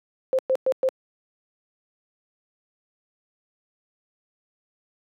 sine tone bursts, 523.3 Hz, C5, in tune, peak -17 dBFS, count 4, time 0.33-0.888 s, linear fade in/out 0 ms, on 57 ms, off 110 ms, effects high-pass 300 Hz 12 dB/octave

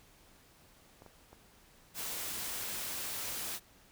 clicks, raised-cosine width 1 ms, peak -38 dBFS, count 4, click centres 1.021 / 1.063 / 1.33 / 2.13 s
white noise, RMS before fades -39 dBFS, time 1.94-3.6 s, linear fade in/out 50 ms
effects pink hiss -62 dBFS RMS until 3.91 s

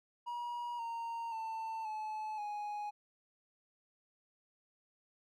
triangle tone with pitch steps, 958 / 924.8 / 892.8 / 861.9 / 832.1 Hz, A#5 / A#5 / A5 / A5 / G#5, +47 / -14 / +25 / -36 / +3 cents, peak -36 dBFS, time 0.26-2.91 s, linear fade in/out 20 ms, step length 530 ms, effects none

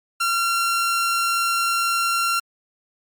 sawtooth tone, 1371 Hz, F6, 32 cents flat, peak -15 dBFS, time 0.2-2.4 s, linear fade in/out 10 ms, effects MP3 64 kbps

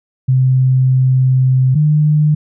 sine tone pair in turn, 129.9 / 151.13 Hz, C3 / D3, -12 / +50 cents, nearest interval minor third, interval 262 cents, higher second, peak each -8 dBFS, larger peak neither, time 0.28-1.75 / 1.75-2.35 s, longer first, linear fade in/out 10 ms, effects none

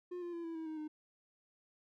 triangle tone with pitch steps, 356.6 / 347.7 / 338.9 / 330.4 / 322.1 / 314 / 306.2 Hz, F4 / F4 / E4 / E4 / E4 / D#4 / D#4, +36 / -8 / +48 / +4 / -40 / +16 / -28 cents, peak -38 dBFS, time 0.11-0.88 s, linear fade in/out 10 ms, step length 110 ms, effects none

